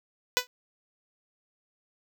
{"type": "tone with exponential decay", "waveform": "5% pulse", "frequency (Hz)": 497.1, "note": "B4", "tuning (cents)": 11, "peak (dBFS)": -6, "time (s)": [0.37, 0.47], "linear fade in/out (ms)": 0, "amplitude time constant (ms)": 20, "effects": []}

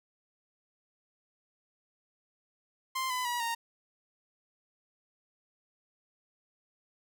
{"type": "tone with pitch steps", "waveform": "sawtooth", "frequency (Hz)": [1046.5, 1005, 965.2, 927], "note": ["C6", "B5", "B5", "A#5"], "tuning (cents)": [0, 30, -40, -10], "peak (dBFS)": -27, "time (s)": [2.95, 3.55], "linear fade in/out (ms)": 10, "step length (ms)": 150, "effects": []}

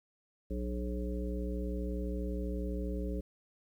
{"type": "harmonic tone with a mistuned harmonic", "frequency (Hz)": 59.9, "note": "A#1", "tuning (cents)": 48, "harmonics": [1, 3, 5, 7, 9], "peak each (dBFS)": [-35, -40, -42, -43, -45], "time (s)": [0.5, 3.21], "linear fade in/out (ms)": 10, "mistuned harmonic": 3, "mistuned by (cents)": 72, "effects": ["11-bit"]}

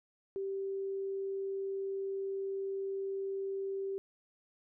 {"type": "tone", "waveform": "sine", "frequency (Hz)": 389.9, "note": "G4", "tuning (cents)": -9, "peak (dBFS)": -34, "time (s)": [0.36, 3.98], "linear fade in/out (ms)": 0, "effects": []}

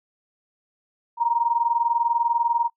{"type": "tone pair together", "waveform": "sine", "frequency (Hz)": [932.3, 952.4], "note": ["A#5", "A#5"], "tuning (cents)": [0, 37], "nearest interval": "unison", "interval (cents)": 37, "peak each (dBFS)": [-21, -22], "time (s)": [1.17, 2.7], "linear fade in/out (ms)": 50, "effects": ["noise-tail reverb RT60 0.1 s tail -23 dB re dry"]}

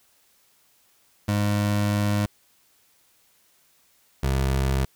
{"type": "tone pair in turn", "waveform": "25% pulse", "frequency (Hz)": [103.2, 66.79], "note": ["G#2", "C2"], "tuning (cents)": [-10, 36], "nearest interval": "minor sixth", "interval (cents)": 754, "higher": "first", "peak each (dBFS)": -17, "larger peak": "neither", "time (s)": [[1.28, 2.26], [4.23, 4.85]], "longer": "first", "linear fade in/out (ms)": 5, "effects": ["white hiss -62 dBFS RMS until 4.95 s"]}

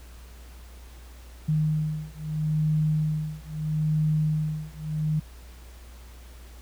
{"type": "beating tone pair", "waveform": "sine", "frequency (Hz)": [154, 154.77], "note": ["D#3", "D#3"], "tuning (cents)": [-17, -9], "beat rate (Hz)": 0.77, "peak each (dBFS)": -26, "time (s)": [1.48, 5.2], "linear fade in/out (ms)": 10, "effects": ["added 60 Hz sine -43 dBFS peak until 6.61 s", "pink hiss -53 dBFS RMS until 6.61 s"]}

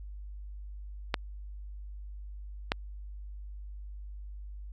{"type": "clicks", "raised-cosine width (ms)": 0.3, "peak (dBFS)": -10, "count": 2, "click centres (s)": [1.142, 2.719], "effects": ["added 50 Hz sine -40 dBFS peak until 4.72 s", "AAC 64 kbps"]}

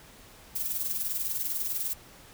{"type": "noise with tremolo", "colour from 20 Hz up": "violet", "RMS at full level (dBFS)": -29, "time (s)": [0.55, 1.94], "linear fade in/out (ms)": 10, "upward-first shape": "sine", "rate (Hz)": 20, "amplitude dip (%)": 55, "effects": ["pink hiss -52 dBFS RMS until 2.33 s"]}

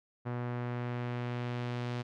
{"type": "tone with low-pass filter sweep", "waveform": "sawtooth", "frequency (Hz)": 121.8, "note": "B2", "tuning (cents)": -24, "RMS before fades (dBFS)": -36, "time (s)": [0.25, 2.03], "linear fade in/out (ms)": 20, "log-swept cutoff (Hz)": [1500, 4200], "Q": 1, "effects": []}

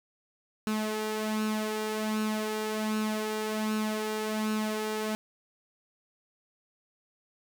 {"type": "tone with flanger", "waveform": "sawtooth", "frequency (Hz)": 215.6, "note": "A3", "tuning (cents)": -35, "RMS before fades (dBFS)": -31, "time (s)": [0.67, 5.15], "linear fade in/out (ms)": 0, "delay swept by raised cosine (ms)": [0.73, 2.53], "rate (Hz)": 1.3, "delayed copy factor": 0.55, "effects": []}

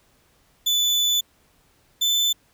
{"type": "tone pair in turn", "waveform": "35% pulse", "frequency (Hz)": [3488, 3520], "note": ["A7", "A7"], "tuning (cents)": [-16, 0], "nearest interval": "unison", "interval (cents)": 16, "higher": "second", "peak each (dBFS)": -16, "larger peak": "neither", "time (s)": [[0.66, 1.21], [2.01, 2.33]], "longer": "first", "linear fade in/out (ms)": 10, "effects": ["pink hiss -61 dBFS RMS until 2.53 s"]}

